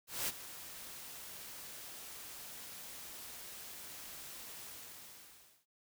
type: noise with ADSR envelope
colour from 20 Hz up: white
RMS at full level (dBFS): -35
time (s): 0.07-5.66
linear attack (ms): 210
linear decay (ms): 31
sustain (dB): -14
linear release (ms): 1000
effects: none